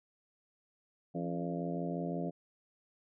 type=harmonic tone with a mistuned harmonic; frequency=85.7 Hz; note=F2; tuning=32 cents flat; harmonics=2 / 3 / 4 / 5 / 6 / 7 / 8; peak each=-37 / -40 / -44 / -44 / -46 / -44 / -44 dBFS; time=1.14-2.31 s; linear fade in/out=20 ms; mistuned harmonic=3; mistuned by=+79 cents; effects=none